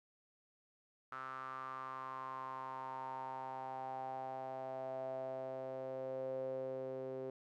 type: tone with band-pass filter sweep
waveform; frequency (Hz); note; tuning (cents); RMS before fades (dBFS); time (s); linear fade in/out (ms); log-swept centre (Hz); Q
sawtooth; 131.4; C3; +8; -44; 1.12-7.3; 2; 1300 to 450; 7.4
effects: none